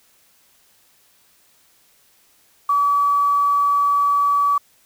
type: tone with quantisation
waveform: sine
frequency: 1144 Hz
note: D6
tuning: 46 cents flat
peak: -14 dBFS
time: 2.69-4.58 s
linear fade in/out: 5 ms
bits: 7
effects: white hiss -57 dBFS RMS until 4.85 s